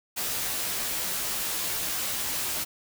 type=noise with comb filter; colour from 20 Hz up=white; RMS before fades=-30 dBFS; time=0.16-2.65 s; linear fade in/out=20 ms; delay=14 ms; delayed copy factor=-0.6; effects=none